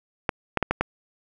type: clicks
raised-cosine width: 0.5 ms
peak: -6 dBFS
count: 5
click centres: 0.292 / 0.573 / 0.627 / 0.71 / 0.81 s
effects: none